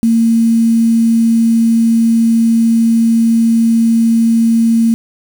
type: tone with quantisation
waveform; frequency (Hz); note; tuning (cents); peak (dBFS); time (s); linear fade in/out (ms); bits
sine; 228.4; A#3; -35; -7; 0.03-4.94; 0; 5
effects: none